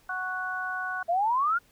harmonic tone, 370 Hz, F#4, in tune, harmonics 2 / 3 / 4, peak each -36 / -36 / -31 dBFS, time 0.09-1.03 s, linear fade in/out 5 ms
sine exponential sweep, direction up, 658 to 1457 Hz, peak -22 dBFS, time 1.08-1.59 s, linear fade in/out 20 ms
effects pink hiss -62 dBFS RMS until 1.71 s

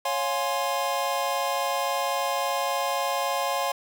square chord, Db major seventh, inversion none, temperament equal with one note detuned, 554.4 / 707 / 830.6 / 1046.5 Hz, Db5 / F5 / Ab5 / C6, 0 / +21 / 0 / 0 cents, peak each -31 / -31 / -32 / -30 dBFS, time 0.05-3.72 s, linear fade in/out 5 ms, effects 10-bit

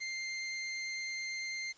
sawtooth tone, 2097 Hz, C7, 3 cents sharp, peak -33 dBFS, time 0-1.73 s, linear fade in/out 20 ms, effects white hiss -62 dBFS RMS until 1.77 s + resampled to 16000 Hz

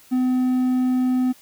triangle tone, 254 Hz, B3, 49 cents sharp, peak -15 dBFS, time 0.11-1.33 s, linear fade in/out 20 ms, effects white hiss -51 dBFS RMS until 1.41 s

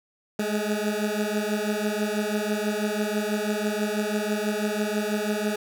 20% pulse beating tone pair, 207.7 / 213.8 Hz, G#3 / A3, 0 / -49 cents, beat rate 6.1 Hz, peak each -22 / -23 dBFS, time 0.39-5.56 s, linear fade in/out 5 ms, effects none

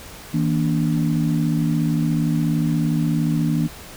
sine tone cluster, 160.4 / 234.2 / 291.3 Hz, E3 / A#3 / D4, -47 / +8 / -14 cents, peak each -19 / -23 / -24 dBFS, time 0.33-3.68 s, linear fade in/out 20 ms, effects pink hiss -39 dBFS RMS until 3.96 s

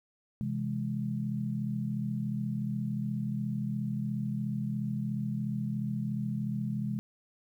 sine chord, C augmented, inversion none, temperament equal, 130.81 / 164.81 / 207.7 Hz, C3 / E3 / G#3, 0 / 0 / 0 cents, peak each -34 / -38 / -33 dBFS, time 0.41-6.99 s, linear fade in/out 0 ms, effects 11-bit

